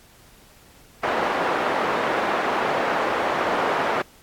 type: band-pass noise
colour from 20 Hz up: pink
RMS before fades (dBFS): -23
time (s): 1.03-4.02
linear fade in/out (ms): 5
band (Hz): 490 to 1400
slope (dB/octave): 12
effects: pink hiss -52 dBFS RMS until 4.22 s + AAC 64 kbps